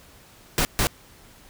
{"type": "noise bursts at uneven times", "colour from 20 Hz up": "pink", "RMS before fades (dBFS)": -21, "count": 2, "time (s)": [[0.58, 0.65], [0.79, 0.87]], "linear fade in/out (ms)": 0, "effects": ["pink hiss -51 dBFS RMS until 1.49 s"]}